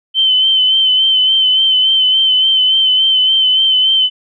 sine tone with vibrato, 3073 Hz, G7, 35 cents flat, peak -8 dBFS, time 0.14-4.1 s, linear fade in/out 50 ms, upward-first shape sine, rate 3.5 Hz, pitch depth 33 cents each way, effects none

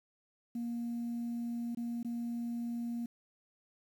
sine tone with dropouts, 235.8 Hz, A#3, 20 cents sharp, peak -33 dBFS, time 0.55-3.06 s, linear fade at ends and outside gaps 5 ms, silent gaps 1.749-1.771 / 2.03-2.047 s, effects tanh soft clip ceiling -32 dBFS + 10-bit

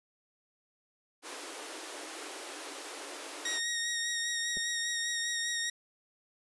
pink high-pass noise, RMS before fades -43 dBFS, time 1.22-3.61 s, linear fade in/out 50 ms, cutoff 280 Hz, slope 96 dB/octave
15% pulse tone with vibrato, 1872 Hz, A#6, 7 cents sharp, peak -25 dBFS, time 3.45-5.7 s, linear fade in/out 5 ms, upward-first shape sine, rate 5 Hz, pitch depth 21 cents each way
clicks, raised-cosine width 2 ms, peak -33 dBFS, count 2, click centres 4.569 / 4.574 s
effects resampled to 24000 Hz

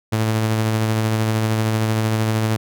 sawtooth tone with tremolo, 110 Hz, A2, in tune, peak -12 dBFS, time 0.12-2.57 s, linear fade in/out 10 ms, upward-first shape sine, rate 13 Hz, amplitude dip 25%, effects none

